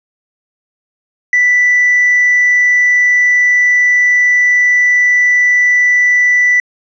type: tone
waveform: triangle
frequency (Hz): 1975.5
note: B6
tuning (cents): 0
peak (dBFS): -4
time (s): 1.33-6.6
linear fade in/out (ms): 2
effects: tanh soft clip ceiling -3 dBFS + resampled to 16000 Hz

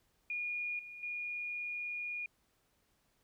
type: tone with level steps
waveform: sine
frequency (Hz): 2436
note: D#7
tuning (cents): -37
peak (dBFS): -35 / -46 / -37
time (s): 0.3-2.26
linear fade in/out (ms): 2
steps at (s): 0.79 / 1.03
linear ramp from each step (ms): 2
effects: pink hiss -75 dBFS RMS until 3.23 s

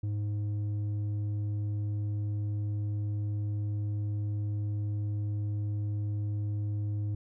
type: tone with low-pass filter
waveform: square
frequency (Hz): 103.83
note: G#2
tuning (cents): 0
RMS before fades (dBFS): -32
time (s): 0.03-7.15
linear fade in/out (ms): 5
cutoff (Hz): 210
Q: 1.4
effects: none

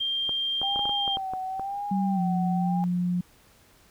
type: tone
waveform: sine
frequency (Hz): 3185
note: G7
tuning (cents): +27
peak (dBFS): -25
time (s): 0-1.17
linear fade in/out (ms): 10
type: clicks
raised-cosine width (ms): 1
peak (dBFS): -22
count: 10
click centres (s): 0.293 / 0.616 / 0.76 / 0.793 / 0.855 / 0.894 / 1.078 / 1.171 / 1.336 / 1.596
type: tone with vibrato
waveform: sine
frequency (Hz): 784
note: G5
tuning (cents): 0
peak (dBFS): -29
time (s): 0.63-2.84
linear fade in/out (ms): 0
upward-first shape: sine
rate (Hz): 0.98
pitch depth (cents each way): 75
type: tone with pitch glide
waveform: sine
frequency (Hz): 192.7 to 177.73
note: G3 to F3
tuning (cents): -29 to +31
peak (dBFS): -23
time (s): 1.91-3.21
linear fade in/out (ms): 5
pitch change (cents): -140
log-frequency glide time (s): 2.15-2.2
effects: pink hiss -58 dBFS RMS until 3.9 s

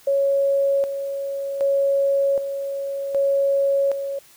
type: tone with tremolo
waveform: sine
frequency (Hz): 554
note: C#5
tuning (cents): -1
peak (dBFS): -16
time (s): 0.07-4.19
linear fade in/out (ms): 5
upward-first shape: square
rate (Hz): 0.65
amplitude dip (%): 60
effects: white hiss -51 dBFS RMS until 4.36 s

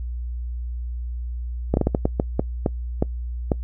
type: slowing click train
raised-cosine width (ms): 2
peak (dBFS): -5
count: 11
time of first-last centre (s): 1.74-3.518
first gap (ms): 31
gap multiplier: 1.36
effects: noise-tail reverb RT60 0.1 s tail -24 dB re dry + added 60 Hz sine -26 dBFS peak until 3.63 s

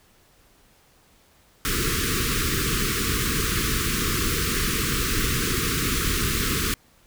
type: band-stop noise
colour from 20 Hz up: pink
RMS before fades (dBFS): -24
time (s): 1.65-6.74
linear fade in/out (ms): 0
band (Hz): 470 to 1100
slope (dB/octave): 96
effects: pink hiss -58 dBFS RMS until 7.06 s

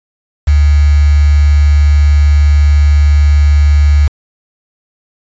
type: tone with quantisation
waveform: sine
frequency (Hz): 73.2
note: D2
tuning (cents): -5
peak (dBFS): -4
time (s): 0.47-4.08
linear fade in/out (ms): 10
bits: 4
effects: resampled to 16000 Hz

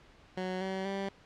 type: tone with pitch steps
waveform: 15% pulse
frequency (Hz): 185 / 190.42 / 196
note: F#3 / G3 / G3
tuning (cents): 0 / -50 / 0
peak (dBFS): -27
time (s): 0.37-1.09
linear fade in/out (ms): 5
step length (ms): 240
effects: pink hiss -59 dBFS RMS until 1.25 s + low-pass 4000 Hz 12 dB/octave

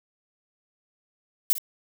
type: noise with echo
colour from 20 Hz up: violet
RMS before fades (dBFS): -20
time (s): 1.5-1.53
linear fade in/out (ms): 0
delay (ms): 52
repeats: 1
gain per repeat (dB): -14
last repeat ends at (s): 1.582
effects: none

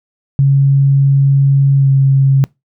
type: tone with pitch glide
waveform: sine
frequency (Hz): 138.1 to 135.96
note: C#3 to C#3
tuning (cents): -6 to -33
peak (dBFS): -6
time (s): 0.39-2.44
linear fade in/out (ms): 0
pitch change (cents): -27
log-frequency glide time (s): 1.77-1.89
effects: noise-tail reverb RT60 0.2 s tail -24 dB re dry

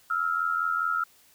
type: tone pair together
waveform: sine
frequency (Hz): 1311.2 / 1396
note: E6 / F6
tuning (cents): -10 / -1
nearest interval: minor second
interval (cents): 109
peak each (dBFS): -27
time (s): 0.1-1.04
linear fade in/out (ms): 5
effects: white hiss -59 dBFS RMS until 1.34 s

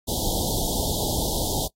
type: band-stop noise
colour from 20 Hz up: pink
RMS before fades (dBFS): -26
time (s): 0.07-1.68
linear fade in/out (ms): 20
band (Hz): 930 to 3200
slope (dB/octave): 96
effects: noise-tail reverb RT60 0.1 s tail -23 dB re dry + AAC 48 kbps

